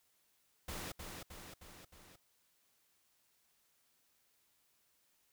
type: noise with echo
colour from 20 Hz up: pink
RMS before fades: -44 dBFS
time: 0.68-0.92 s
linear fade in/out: 5 ms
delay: 310 ms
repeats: 4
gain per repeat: -4 dB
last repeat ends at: 2.16 s
effects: white hiss -75 dBFS RMS until 5.32 s